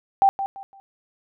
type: tone with echo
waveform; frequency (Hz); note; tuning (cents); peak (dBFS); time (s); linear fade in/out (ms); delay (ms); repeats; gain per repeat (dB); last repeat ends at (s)
sine; 784; G5; 0; -12; 0.22-0.29; 0; 170; 3; -11; 0.8
effects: none